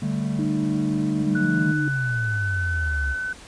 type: chord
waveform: triangle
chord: D suspended fourth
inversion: none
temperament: just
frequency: 146.83 / 195.78 / 220.2 Hz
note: D3 / G3 / A3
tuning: 0 / -2 / +2 cents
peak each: -25 dBFS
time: 0.02-1.72 s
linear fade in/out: 5 ms
type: tone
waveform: sine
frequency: 305.7 Hz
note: D#4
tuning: 30 cents flat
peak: -24 dBFS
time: 0.39-1.88 s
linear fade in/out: 0 ms
type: exponential sweep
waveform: sine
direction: down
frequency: 210 to 65.41 Hz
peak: -23 dBFS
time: 1.2-3.16 s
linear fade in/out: 50 ms
type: tone with pitch glide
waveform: sine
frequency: 1480 to 1512.8 Hz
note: F#6 to F#6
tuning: 0 to +38 cents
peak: -25 dBFS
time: 1.35-3.33 s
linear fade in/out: 5 ms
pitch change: +38 cents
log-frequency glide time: 1.47-2.61 s
effects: pink hiss -44 dBFS RMS until 3.47 s + resampled to 22050 Hz